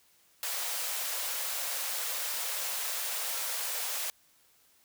white high-pass noise, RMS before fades -34 dBFS, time 0.43-4.1 s, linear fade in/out 0 ms, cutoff 460 Hz, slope 96 dB/octave, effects white hiss -65 dBFS RMS until 4.84 s

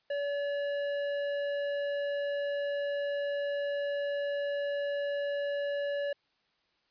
triangle tone with hard clipping, 571 Hz, D5, 49 cents flat, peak -32 dBFS, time 0.1-6.13 s, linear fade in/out 5 ms, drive 14 dB, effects white hiss -73 dBFS RMS until 6.9 s + resampled to 11025 Hz

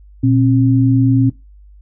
sine tone pair together, 119.42 / 268.1 Hz, A#2 / C4, +42 / +42 cents, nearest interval octave + major second, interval 1400 cents, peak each -12 dBFS, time 0.23-1.3 s, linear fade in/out 10 ms, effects noise-tail reverb RT60 0.2 s tail -18 dB re dry + added 50 Hz sine -39 dBFS peak until 1.81 s

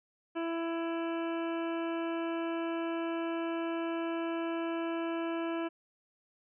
harmonic tone, 332.5 Hz, E4, 15 cents sharp, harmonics 1 / 2 / 3 / 4 / 5 / 7 / 8 / 9, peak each -33 / -39 / -43 / -45 / -47 / -50 / -51 / -52 dBFS, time 0.35-5.69 s, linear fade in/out 20 ms, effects none

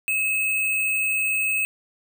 sine tone with sample-and-hold, 2581 Hz, E7, 37 cents flat, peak -20 dBFS, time 0.08-1.65 s, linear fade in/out 0 ms, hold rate 11025 Hz, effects none

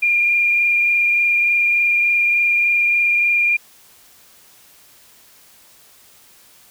sine tone with frequency modulation, 2407 Hz, D7, 42 cents sharp, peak -13 dBFS, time 0.02-3.57 s, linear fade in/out 10 ms, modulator 23.4 Hz, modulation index 1.3, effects white hiss -49 dBFS RMS until 6.7 s

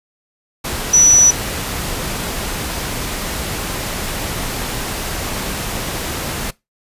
sine tone in noise, 5920 Hz, F#8, in tune, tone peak -6 dBFS, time 0.93-1.31 s, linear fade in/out 10 ms, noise pink, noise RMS -23 dBFS, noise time 0.64-6.51 s, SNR +14 dB, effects noise-tail reverb RT60 0.2 s tail -21 dB re dry + resampled to 32000 Hz

